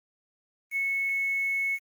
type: tone with quantisation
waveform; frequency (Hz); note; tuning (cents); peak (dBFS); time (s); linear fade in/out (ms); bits
sine; 2200; C#7; -14; -25; 0.71-1.79; 50; 8
effects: Opus 24 kbps